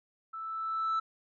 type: tone with level ramp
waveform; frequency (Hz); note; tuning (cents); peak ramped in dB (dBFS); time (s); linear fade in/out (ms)
sine; 1318.5; E6; 0; -38 to -24; 0.33-1; 10
effects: tanh soft clip ceiling -26 dBFS